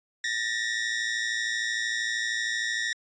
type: tone pair together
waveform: sawtooth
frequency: 1789 / 1902 Hz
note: A6 / A#6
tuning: +28 / +34 cents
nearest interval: minor second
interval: 106 cents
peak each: -26 dBFS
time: 0.24-2.93 s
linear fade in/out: 2 ms
effects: resampled to 16000 Hz